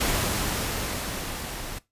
pink noise with level ramp, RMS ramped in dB -24 to -36 dBFS, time 0-1.79 s, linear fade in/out 10 ms, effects noise-tail reverb RT60 0.2 s tail -19 dB re dry + resampled to 32000 Hz

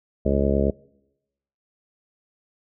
harmonic tone, 69.3 Hz, C#2, in tune, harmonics 1 / 2 / 3 / 4 / 5 / 6 / 7 / 8 / 9, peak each -24 / -29 / -24 / -30 / -29 / -26 / -29 / -28 / -28 dBFS, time 0.25-0.71 s, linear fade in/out 10 ms, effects noise-tail reverb RT60 0.9 s tail -24 dB re dry

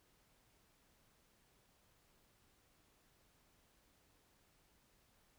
silence, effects pink hiss -73 dBFS RMS until 5.38 s

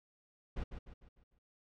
brown noise with echo, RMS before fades -38 dBFS, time 0.56-0.64 s, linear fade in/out 10 ms, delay 150 ms, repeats 5, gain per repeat -7 dB, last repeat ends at 1.39 s, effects low-pass 4000 Hz 12 dB/octave

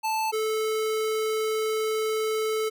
square tone pair in turn, 878 / 436.2 Hz, A5 / A4, -4 / -15 cents, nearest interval octave, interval 1211 cents, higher first, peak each -25 dBFS, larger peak neither, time 0.03-0.32 / 0.32-2.7 s, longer second, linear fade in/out 20 ms, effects none

